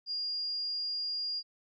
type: tone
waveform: sine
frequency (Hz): 4827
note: D8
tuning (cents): +47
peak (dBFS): -32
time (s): 0.06-1.43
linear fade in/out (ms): 50
effects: none